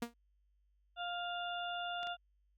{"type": "tone with exponential decay", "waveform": "sawtooth", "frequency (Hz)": 235.7, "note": "A#3", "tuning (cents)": 19, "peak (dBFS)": -30, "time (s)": [0.02, 0.14], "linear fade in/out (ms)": 5, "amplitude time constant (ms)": 25}
{"type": "harmonic tone", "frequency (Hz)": 702, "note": "F5", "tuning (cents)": 9, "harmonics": [1, 2, 4, 5], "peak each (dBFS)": [-40, -43, -46, -47], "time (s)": [0.96, 2.17], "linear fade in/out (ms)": 50}
{"type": "clicks", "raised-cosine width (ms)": 0.2, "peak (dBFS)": -32, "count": 2, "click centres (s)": [2.031, 2.071]}
{"effects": ["added 50 Hz sine -70 dBFS peak until 2.57 s"]}